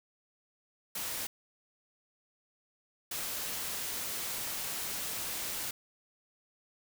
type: noise bursts at uneven times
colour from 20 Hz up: white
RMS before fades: -37 dBFS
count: 2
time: 0.95-1.27 / 3.11-5.71 s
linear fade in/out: 5 ms
effects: none